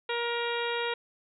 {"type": "harmonic tone with a mistuned harmonic", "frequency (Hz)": 472.7, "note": "A#4", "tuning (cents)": 24, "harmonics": [1, 2, 3, 4, 5, 6, 7, 8], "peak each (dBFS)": [-32, -35, -37, -38, -39, -40, -40, -41], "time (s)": [0.09, 0.94], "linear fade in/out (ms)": 5, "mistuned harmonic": 6, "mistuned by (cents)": -20, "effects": []}